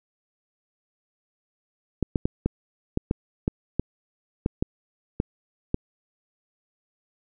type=clicks; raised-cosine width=3 ms; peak=-9 dBFS; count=12; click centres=2.027 / 2.158 / 2.255 / 2.46 / 2.974 / 3.111 / 3.479 / 3.796 / 4.461 / 4.625 / 5.201 / 5.744 s; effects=none